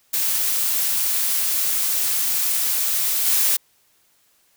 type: noise with level steps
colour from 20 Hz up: blue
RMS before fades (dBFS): -21 / -18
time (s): 0.13-3.57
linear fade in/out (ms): 10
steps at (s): 3.25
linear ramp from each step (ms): 20
effects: white hiss -61 dBFS RMS until 4.56 s